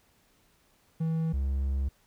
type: tone pair in turn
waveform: triangle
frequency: 161.8 / 68.03 Hz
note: E3 / C#2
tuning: -32 / -32 cents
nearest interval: octave + minor third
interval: 1500 cents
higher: first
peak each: -24 dBFS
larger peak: neither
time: 1-1.33 / 1.33-1.89 s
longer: second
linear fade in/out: 10 ms
effects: pink hiss -66 dBFS RMS until 2.06 s